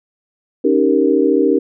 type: chord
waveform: sine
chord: Eb dominant seventh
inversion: third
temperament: equal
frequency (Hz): 277.2 / 311.1 / 392 / 466.2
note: Db4 / Eb4 / G4 / Bb4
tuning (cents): 0 / 0 / 0 / 0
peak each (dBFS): -16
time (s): 0.64-1.59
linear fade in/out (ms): 10
effects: none